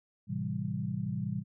sine chord, A minor seventh, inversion none, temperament equal, 110 / 130.81 / 164.81 / 196 Hz, A2 / C3 / E3 / G3, 0 / 0 / 0 / 0 cents, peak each -38 / -37 / -37 / -36 dBFS, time 0.27-1.44 s, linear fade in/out 50 ms, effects none

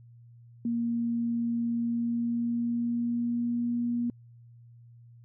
sine tone with pitch glide, 234.3 to 238.7 Hz, A#3 to A#3, +9 to +41 cents, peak -26 dBFS, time 0.65-4.1 s, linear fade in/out 2 ms, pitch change +32 cents, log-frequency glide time 1.77-3.75 s, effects added 118 Hz sine -50 dBFS peak until 5.24 s

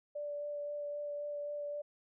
sine tone with vibrato, 584 Hz, D5, 10 cents flat, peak -37 dBFS, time 0.15-1.82 s, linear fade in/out 10 ms, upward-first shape sine, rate 3.8 Hz, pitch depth 10 cents each way, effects none

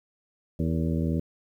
harmonic tone with a mistuned harmonic, 81.2 Hz, E2, 26 cents flat, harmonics 1 / 2 / 3 / 4 / 5 / 6 / 7, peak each -29 / -27 / -30 / -34 / -40 / -39 / -40 dBFS, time 0.59-1.2 s, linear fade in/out 5 ms, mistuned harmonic 6, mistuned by -60 cents, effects 10-bit

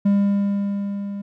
triangle tone with level ramp, 200.7 Hz, G3, 41 cents sharp, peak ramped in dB -11 to -25 dBFS, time 0.05-1.22 s, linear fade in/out 10 ms, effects none

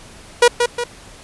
sawtooth tone with echo, 481.2 Hz, B4, 45 cents flat, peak -3 dBFS, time 0.42-0.48 s, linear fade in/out 5 ms, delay 180 ms, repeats 2, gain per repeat -6 dB, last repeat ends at 0.84 s, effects pink hiss -41 dBFS RMS until 1.23 s + resampled to 24000 Hz

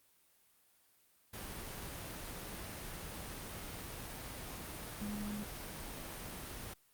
sine tone in noise, 207.7 Hz, G#3, in tune, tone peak -39 dBFS, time 5.01-5.44 s, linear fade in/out 10 ms, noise pink, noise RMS -45 dBFS, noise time 1.33-6.74 s, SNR +3 dB, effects white hiss -70 dBFS RMS until 6.93 s + Opus 32 kbps

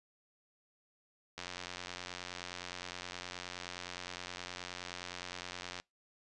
click train, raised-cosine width 0.2 ms, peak -24 dBFS, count 397, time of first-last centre 1.38-5.8 s, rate 89.6 Hz, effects noise-tail reverb RT60 0.2 s tail -26 dB re dry + resampled to 24000 Hz

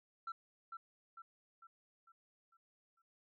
sine tone with echo, 1345 Hz, E6, 34 cents sharp, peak -38 dBFS, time 0.27-0.32 s, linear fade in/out 5 ms, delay 450 ms, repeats 6, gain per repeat -6 dB, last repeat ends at 3.02 s, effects tanh soft clip ceiling -39 dBFS

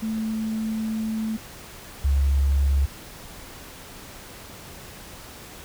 sine tone pair in turn, 220 / 69.3 Hz, A3 / C#2, 0 / 0 cents, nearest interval octave + minor sixth, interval 2000 cents, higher first, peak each -24 / -17 dBFS, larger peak second, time 0.02-1.37 / 2.04-2.86 s, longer first, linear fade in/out 10 ms, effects pink hiss -42 dBFS RMS until 5.64 s

